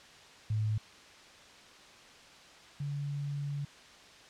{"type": "tone pair in turn", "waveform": "sine", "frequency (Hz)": [107.7, 143.07], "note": ["A2", "D3"], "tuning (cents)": [-37, -45], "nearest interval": "perfect fourth", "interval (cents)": 492, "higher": "second", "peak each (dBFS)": [-28, -33], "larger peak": "first", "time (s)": [[0.5, 0.78], [2.8, 3.65]], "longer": "second", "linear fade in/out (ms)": 5, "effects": ["white hiss -54 dBFS RMS until 4.29 s", "low-pass 5000 Hz 12 dB/octave"]}